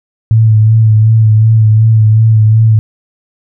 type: tone with vibrato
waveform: sine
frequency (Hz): 110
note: A2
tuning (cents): 0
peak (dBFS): -3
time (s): 0.31-2.79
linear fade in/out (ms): 0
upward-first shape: sine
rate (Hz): 2.7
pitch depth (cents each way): 32
effects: none